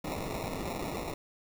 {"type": "noise with sample-and-hold", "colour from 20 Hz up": "white", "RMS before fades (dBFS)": -36, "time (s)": [0.04, 1.14], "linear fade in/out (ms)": 5, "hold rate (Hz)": 1575, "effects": []}